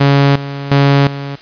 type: tone with tremolo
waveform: sawtooth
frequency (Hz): 140.1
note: C#3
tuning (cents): +19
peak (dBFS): -3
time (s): 0-1.36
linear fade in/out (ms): 10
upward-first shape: square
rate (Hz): 1.4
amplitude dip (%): 80
effects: white hiss -38 dBFS RMS until 1.41 s + resampled to 11025 Hz